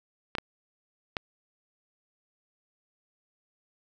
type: clicks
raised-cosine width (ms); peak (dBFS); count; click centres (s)
0.3; -13; 3; 0.352 / 0.384 / 1.168
effects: none